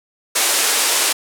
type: band-pass noise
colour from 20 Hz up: white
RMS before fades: -17 dBFS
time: 0.35-1.13 s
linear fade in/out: 10 ms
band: 330 to 11000 Hz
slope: 24 dB/octave
effects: none